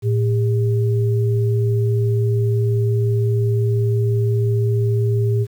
sine tone pair together, 112.86 / 402.2 Hz, A2 / G4, +44 / +44 cents, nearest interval octave + minor seventh, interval 2200 cents, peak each -15 / -23 dBFS, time 0.02-5.47 s, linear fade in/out 50 ms, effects 8-bit

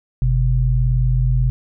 sine tone pair together, 48.25 / 126.9 Hz, G1 / B2, -27 / +47 cents, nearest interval octave + perfect fourth, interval 1674 cents, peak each -16 dBFS, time 0.22-1.5 s, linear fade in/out 0 ms, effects none

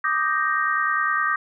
sine chord, Eb major seventh, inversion third, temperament equal, 1174.7 / 1244.5 / 1568 / 1864.7 Hz, D6 / Eb6 / G6 / Bb6, 0 / 0 / 0 / 0 cents, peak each -25 dBFS, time 0.04-1.36 s, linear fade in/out 5 ms, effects none

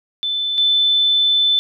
sine tone pair in turn, 3520 / 3520 Hz, A7 / A7, 0 / 0 cents, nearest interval unison, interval 0 cents, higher neither, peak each -18 / -12 dBFS, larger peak second, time 0.23-0.58 / 0.58-1.59 s, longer second, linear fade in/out 0 ms, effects none

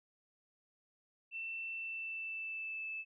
sine tone with pitch glide, 2679 to 2625 Hz, E7 to E7, +27 to -8 cents, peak -39 dBFS, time 1.31-3.05 s, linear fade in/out 50 ms, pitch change -35 cents, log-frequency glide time 1.74-2.86 s, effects none

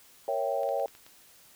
sine chord, A# diminished seventh, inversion none, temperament equal, 466.2 / 554.4 / 659.3 / 784 Hz, A#4 / C#5 / E5 / G5, 0 / 0 / 0 / 0 cents, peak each -35 / -30 / -33 / -33 dBFS, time 0.28-0.86 s, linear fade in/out 2 ms
clicks, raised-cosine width 0.2 ms, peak -33 dBFS, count 6, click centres 0.633 / 0.69 / 0.798 / 0.882 / 0.951 / 1.065 s
effects white hiss -57 dBFS RMS until 1.55 s

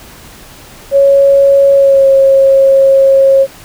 sine tone with pitch glide, 554.4 to 542.1 Hz, C#5 to C#5, 0 to -39 cents, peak -3 dBFS, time 0.91-3.47 s, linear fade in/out 50 ms, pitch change -39 cents, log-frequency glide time 1.74-2.07 s, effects pink hiss -35 dBFS RMS until 3.64 s

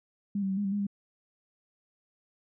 sine tone with pitch steps, 201.9 / 193.5 / 191.4 / 204.7 / 194.7 / 204.7 / 200.3 Hz, G#3 / G3 / G3 / G#3 / G3 / G#3 / G3, -49 / -22 / -41 / -25 / -12 / -25 / +38 cents, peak -27 dBFS, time 0.35-0.868 s, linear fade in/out 5 ms, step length 74 ms, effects none

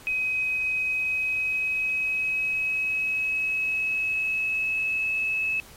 sine tone with pitch glide, 2527 to 2589 Hz, D#7 to E7, +26 to -32 cents, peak -23 dBFS, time 0.07-5.6 s, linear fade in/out 0 ms, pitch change +42 cents, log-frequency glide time 0.78-5.15 s, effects pink hiss -48 dBFS RMS until 5.76 s + MP3 64 kbps

